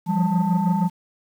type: tone cluster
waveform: sine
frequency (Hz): 172.5 / 178.8 / 198.6 / 887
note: F3 / F3 / G3 / A5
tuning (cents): -21 / +41 / +23 / +14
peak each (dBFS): -20 / -24 / -21 / -24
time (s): 0.06-0.9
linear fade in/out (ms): 50
effects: tanh soft clip ceiling -12 dBFS + 8-bit